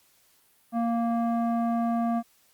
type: tone with low-pass filter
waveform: square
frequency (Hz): 232.7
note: A#3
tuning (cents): -3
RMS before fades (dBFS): -26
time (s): 0.72-2.23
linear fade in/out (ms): 50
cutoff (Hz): 900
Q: 2.5
effects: white hiss -63 dBFS RMS until 2.53 s + Opus 48 kbps